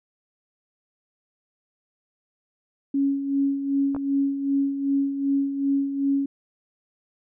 sine tone with tremolo, 277.2 Hz, C#4, in tune, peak -18 dBFS, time 2.94-6.26 s, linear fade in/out 5 ms, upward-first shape sine, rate 2.6 Hz, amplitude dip 60%
clicks, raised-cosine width 1 ms, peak -21 dBFS, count 2, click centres 3.948 / 3.964 s
effects none

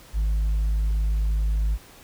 sine tone, 52.6 Hz, G#1, 23 cents sharp, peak -17 dBFS, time 0.13-1.78 s, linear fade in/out 50 ms, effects tanh soft clip ceiling -19 dBFS + pink hiss -49 dBFS RMS until 2.03 s

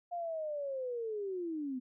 sine linear sweep, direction down, 709 to 246.6 Hz, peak -35 dBFS, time 0.11-1.8 s, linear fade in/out 20 ms, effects none

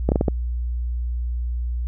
slowing click train, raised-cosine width 2 ms, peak -5 dBFS, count 5, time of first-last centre 0.09-0.282 s, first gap 29 ms, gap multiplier 1.35, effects added 60 Hz sine -22 dBFS peak until 1.87 s

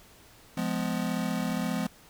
square chord, F diminished, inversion none, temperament just, 174.61 / 209.5 / 251.4 Hz, F3 / Ab3 / Cb4, 0 / +15 / +31 cents, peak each -33 dBFS, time 0.57-1.87 s, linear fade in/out 5 ms, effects pink hiss -55 dBFS RMS until 2.09 s

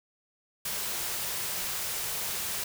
white band-stop noise, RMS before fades -33 dBFS, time 0.65-2.64 s, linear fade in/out 5 ms, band 230 to 330 Hz, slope 96 dB/octave, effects none

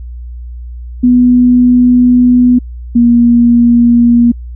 sine tone pair in turn, 246.9 / 237.4 Hz, B3 / A#3, 0 / +32 cents, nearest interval minor second, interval 68 cents, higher first, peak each -3 dBFS, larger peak neither, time 1.03-2.59 / 2.95-4.32 s, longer first, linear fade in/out 10 ms, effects added 60 Hz sine -22 dBFS peak until 4.55 s

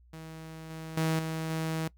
sawtooth tone with level steps, 160.3 Hz, E3, 48 cents flat, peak -38 / -35 / -22 / -28 / -26 dBFS, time 0.13-1.88 s, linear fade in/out 5 ms, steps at 0.7 / 0.97 / 1.19 / 1.5 s, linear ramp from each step 2 ms, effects noise-tail reverb RT60 0.1 s tail -21 dB re dry + added 60 Hz sine -56 dBFS peak until 1.97 s

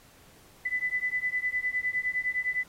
sine beating tone pair, 1994 / 2003.8 Hz, B6 / B6, +16 / +25 cents, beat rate 9.8 Hz, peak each -30 dBFS, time 0.65-2.64 s, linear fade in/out 10 ms, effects pink hiss -57 dBFS RMS until 2.68 s + AAC 48 kbps

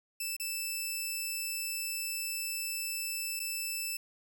10% pulse tone with dropouts, 2640 Hz, E7, 2 cents sharp, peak -25 dBFS, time 0.2-3.97 s, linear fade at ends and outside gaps 5 ms, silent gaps 0.366-0.398 / 3.395-3.399 s, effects none

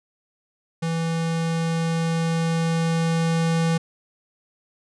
square tone with level ramp, 164.81 Hz, E3, in tune, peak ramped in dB -23 to -19 dBFS, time 0.82-3.78 s, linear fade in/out 10 ms, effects resampled to 22050 Hz

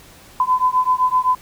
sine beating tone pair, 1009 / 1016.8 Hz, B5 / C6, +37 / -50 cents, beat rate 7.8 Hz, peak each -17 dBFS, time 0.4-1.35 s, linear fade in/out 2 ms, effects pink hiss -45 dBFS RMS until 1.41 s

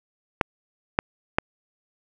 clicks, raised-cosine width 0.5 ms, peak -3 dBFS, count 3, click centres 0.412 / 0.989 / 1.385 s, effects none

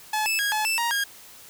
sawtooth tone with pitch steps, 858 / 2621 / 1643 / 857 / 2653 / 939 / 1628 Hz, A5 / E7 / G#6 / A5 / E7 / A#5 / G#6, -44 / -11 / -19 / -46 / +10 / +12 / -35 cents, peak -19 dBFS, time 0.13-1.04 s, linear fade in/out 5 ms, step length 130 ms, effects white hiss -47 dBFS RMS until 1.49 s

